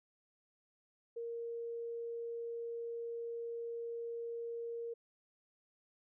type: tone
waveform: sine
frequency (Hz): 466.2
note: A#4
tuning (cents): 0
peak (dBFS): -39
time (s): 1.16-4.94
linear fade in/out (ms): 10
effects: none